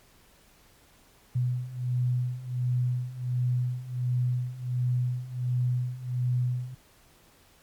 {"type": "beating tone pair", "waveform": "sine", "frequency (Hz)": [123.47, 124.87], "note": ["B2", "B2"], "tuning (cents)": [0, 20], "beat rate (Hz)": 1.4, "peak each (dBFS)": [-30, -27], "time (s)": [1.35, 6.75], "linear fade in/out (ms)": 10, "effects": ["pink hiss -59 dBFS RMS until 7.62 s", "MP3 96 kbps"]}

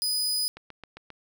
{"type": "tone", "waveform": "sawtooth", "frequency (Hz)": 4978, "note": "D#8", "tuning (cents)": 0, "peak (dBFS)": -22, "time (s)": [0.02, 0.48], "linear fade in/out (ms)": 0}
{"type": "click train", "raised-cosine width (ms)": 0.3, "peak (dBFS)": -26, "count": 5, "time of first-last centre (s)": [0.57, 1.103], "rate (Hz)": 7.5}
{"effects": []}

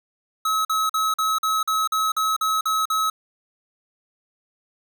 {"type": "tone bursts", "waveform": "square", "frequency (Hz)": 1285, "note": "E6", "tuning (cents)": -45, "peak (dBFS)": -20, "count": 11, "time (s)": [0.45, 3.1], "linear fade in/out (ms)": 5, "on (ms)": 200, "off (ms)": 45, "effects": []}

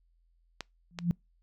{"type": "clicks", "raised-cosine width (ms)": 0.2, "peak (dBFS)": -18, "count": 2, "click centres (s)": [0.607, 0.988]}
{"type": "tone with exponential growth", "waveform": "sine", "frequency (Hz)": 172.7, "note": "F3", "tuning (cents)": -19, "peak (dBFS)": -20, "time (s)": [0.91, 1.11], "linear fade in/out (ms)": 0, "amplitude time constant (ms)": 43}
{"effects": ["noise-tail reverb RT60 0.2 s tail -26 dB re dry", "added 42 Hz sine -65 dBFS peak until 1.42 s"]}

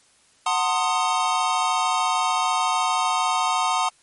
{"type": "chord", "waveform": "square", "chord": "F# diminished seventh", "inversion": "none", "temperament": "equal with one note detuned", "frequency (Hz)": [740, 902.7, 1046.5, 1244.5], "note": ["F#5", "A5", "C6", "Eb6"], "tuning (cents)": [0, 44, 0, 0], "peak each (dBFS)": -26, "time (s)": [0.46, 3.89], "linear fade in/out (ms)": 5, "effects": ["white hiss -58 dBFS RMS until 4.02 s", "MP3 48 kbps"]}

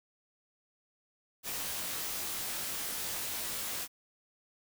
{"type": "noise with comb filter", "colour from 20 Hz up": "white", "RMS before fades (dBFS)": -37, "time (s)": [1.43, 3.88], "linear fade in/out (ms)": 50, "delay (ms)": 20, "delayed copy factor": -1, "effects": []}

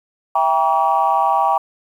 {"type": "chord", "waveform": "sine", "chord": "E diminished seventh", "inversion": "none", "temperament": "just", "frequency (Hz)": [659.3, 791.1, 949.3, 1139.2], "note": ["E5", "G5", "Bb5", "Db6"], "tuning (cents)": [0, 16, 31, 47], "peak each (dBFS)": [-22, -16, -18, -19], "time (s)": [0.35, 1.58], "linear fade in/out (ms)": 5, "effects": ["tanh soft clip ceiling -4 dBFS", "8-bit"]}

